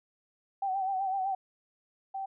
sine tone with vibrato, 769 Hz, G5, 33 cents flat, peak -28 dBFS, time 0.62-1.35 s, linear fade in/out 5 ms, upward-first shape sine, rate 7.9 Hz, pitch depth 55 cents each way
sine tone, 776 Hz, G5, 18 cents flat, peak -33 dBFS, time 2.14-2.26 s, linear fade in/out 10 ms
effects none

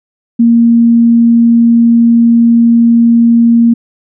sine tone, 233.1 Hz, A#3, in tune, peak -3 dBFS, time 0.39-3.74 s, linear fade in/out 10 ms, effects none

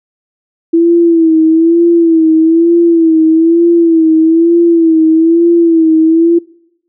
sine tone with vibrato, 329.6 Hz, E4, in tune, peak -4 dBFS, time 0.73-6.39 s, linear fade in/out 10 ms, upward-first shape sine, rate 1.1 Hz, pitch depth 61 cents each way, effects noise-tail reverb RT60 0.8 s tail -23 dB re dry

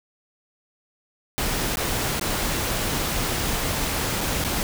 pink noise with dropouts, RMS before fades -25 dBFS, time 1.38-4.63 s, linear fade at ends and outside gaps 0 ms, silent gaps 1.757-1.771 / 2.196-2.212 / 4.207-4.211 / 4.44-4.447 s, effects none

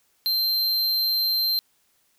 square tone, 4139 Hz, C8, 20 cents flat, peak -21 dBFS, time 0.26-1.59 s, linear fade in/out 0 ms, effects white hiss -66 dBFS RMS until 2.18 s

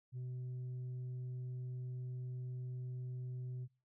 sine tone, 126 Hz, B2, 35 cents sharp, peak -38 dBFS, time 0.12-3.68 s, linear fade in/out 50 ms, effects noise-tail reverb RT60 0.3 s tail -22 dB re dry + tanh soft clip ceiling -40 dBFS

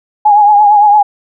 sine tone with vibrato, 830.6 Hz, G#5, in tune, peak -3 dBFS, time 0.25-1.03 s, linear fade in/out 10 ms, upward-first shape triangle, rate 8.8 Hz, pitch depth 57 cents each way, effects none

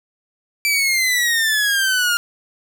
sawtooth exponential sweep, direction down, 2337 to 1402 Hz, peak -12 dBFS, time 0.65-2.17 s, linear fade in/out 0 ms, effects none

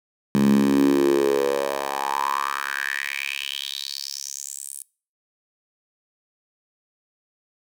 10% pulse tone with high-pass filter sweep, 69.4 Hz, C#2, 3 cents sharp, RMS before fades -23 dBFS, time 0.35-4.82 s, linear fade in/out 0 ms, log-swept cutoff 180 to 9700 Hz, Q 5.7, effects noise-tail reverb RT60 0.4 s tail -23 dB re dry

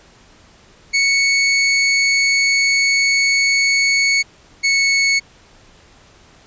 sawtooth tone pair in turn, 2217 / 2209 Hz, C#7 / C#7, 0 / -7 cents, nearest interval unison, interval 7 cents, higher first, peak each -9 dBFS, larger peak neither, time 0.93-4.23 / 4.63-5.2 s, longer first, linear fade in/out 20 ms, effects pink hiss -48 dBFS RMS until 6.46 s + resampled to 16000 Hz

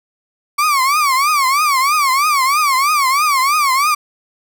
35% pulse tone with vibrato, 1132 Hz, C#6, 36 cents sharp, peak -10 dBFS, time 0.58-3.95 s, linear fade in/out 10 ms, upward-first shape triangle, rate 3.1 Hz, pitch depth 190 cents each way, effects none

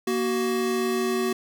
square tone pair together, 236.1 / 374.8 Hz, A#3 / F#4, +22 / +22 cents, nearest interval minor sixth, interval 800 cents, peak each -28 / -25 dBFS, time 0.07-1.33 s, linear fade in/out 5 ms, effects none

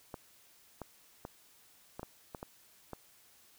clicks, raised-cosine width 1 ms, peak -27 dBFS, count 8, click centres 0.142 / 0.817 / 1.251 / 1.995 / 2.031 / 2.348 / 2.429 / 2.933 s, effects white hiss -63 dBFS RMS until 3.58 s

